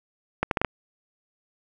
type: accelerating click train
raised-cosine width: 0.5 ms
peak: -7 dBFS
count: 5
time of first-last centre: 0.43-0.647 s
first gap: 82 ms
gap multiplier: 0.73
effects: none